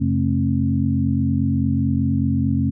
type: tone cluster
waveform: sine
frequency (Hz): 90.7 / 135.7 / 220.4 / 269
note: F#2 / C#3 / A3 / C4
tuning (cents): -34 / -36 / +3 / +48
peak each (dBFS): -22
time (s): 0-2.71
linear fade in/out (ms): 20
effects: none